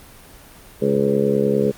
harmonic tone with a mistuned harmonic, 70 Hz, C#2, 18 cents sharp, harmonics 2 / 3 / 4 / 5 / 6 / 7 / 8, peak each -26 / -21 / -29 / -26 / -19 / -22 / -28 dBFS, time 0.81-1.72 s, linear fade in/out 20 ms, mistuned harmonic 8, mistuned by -16 cents, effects pink hiss -44 dBFS RMS until 1.77 s + Opus 32 kbps

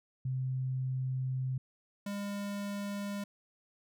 sine / square tone pair in turn, 130 / 202.1 Hz, C3 / G#3, -11 / -47 cents, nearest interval minor sixth, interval 764 cents, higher second, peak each -31 / -36 dBFS, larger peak first, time 0.25-1.58 / 2.06-3.24 s, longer first, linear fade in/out 5 ms, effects none

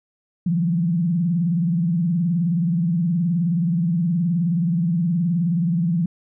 sine tone with vibrato, 170.7 Hz, F3, 39 cents flat, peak -17 dBFS, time 0.46-6.06 s, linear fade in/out 5 ms, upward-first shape sine, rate 19 Hz, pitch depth 140 cents each way, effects none

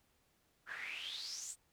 pink noise with band-pass filter sweep, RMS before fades -45 dBFS, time 0.66-1.56 s, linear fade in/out 50 ms, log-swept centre 1500 to 8300 Hz, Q 7.6, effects pink hiss -75 dBFS RMS until 1.72 s

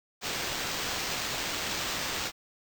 white noise with sample-and-hold, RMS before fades -33 dBFS, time 0.21-2.32 s, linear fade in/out 50 ms, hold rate 11025 Hz, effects none

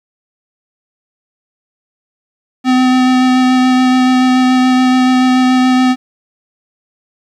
square tone with vibrato, 255.2 Hz, C4, 43 cents flat, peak -8 dBFS, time 2.64-5.96 s, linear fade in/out 50 ms, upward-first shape sine, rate 7 Hz, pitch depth 11 cents each way, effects low-pass 5000 Hz 12 dB/octave + 8-bit

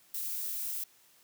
violet noise, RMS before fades -36 dBFS, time 0.14-0.84 s, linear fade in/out 5 ms, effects white hiss -63 dBFS RMS until 1.23 s + high-pass 80 Hz 12 dB/octave

